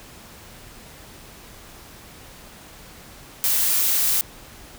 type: noise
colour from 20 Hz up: blue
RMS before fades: -20 dBFS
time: 3.44-4.21 s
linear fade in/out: 0 ms
effects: pink hiss -44 dBFS RMS until 4.78 s